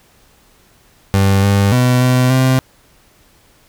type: tone with pitch steps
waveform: 30% pulse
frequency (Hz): 97.8 / 99.9 / 125.1 / 126.5 / 130.2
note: G2 / G2 / B2 / B2 / C3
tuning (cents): -4 / +33 / +23 / +42 / -8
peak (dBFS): -7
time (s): 1.14-2.59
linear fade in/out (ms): 0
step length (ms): 290
effects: pink hiss -51 dBFS RMS until 3.68 s